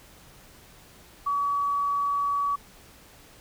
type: tone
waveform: sine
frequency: 1137 Hz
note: C#6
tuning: 44 cents sharp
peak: -23 dBFS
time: 1.26-2.56 s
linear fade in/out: 10 ms
effects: pink hiss -52 dBFS RMS until 3.4 s